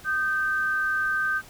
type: tone pair together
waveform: sine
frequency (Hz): 1233 / 1553.5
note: D#6 / G6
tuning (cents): -16 / -16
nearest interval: major third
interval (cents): 400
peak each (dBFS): -30 / -23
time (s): 0.04-1.42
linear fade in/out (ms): 50
effects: pink hiss -48 dBFS RMS until 1.49 s